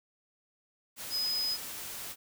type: tone in noise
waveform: sine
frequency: 5030 Hz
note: D#8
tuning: 18 cents sharp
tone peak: -29 dBFS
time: 1.1-1.58 s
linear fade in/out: 50 ms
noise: white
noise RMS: -41 dBFS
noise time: 0.96-2.16 s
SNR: +9 dB
effects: none